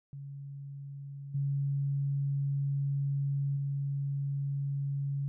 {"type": "tone with level steps", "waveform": "sine", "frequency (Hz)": 139.8, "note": "C#3", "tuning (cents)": 15, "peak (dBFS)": [-40, -28, -30], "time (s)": [0.13, 5.28], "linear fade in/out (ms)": 0, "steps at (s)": [1.34, 3.56], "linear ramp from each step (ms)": 10, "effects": []}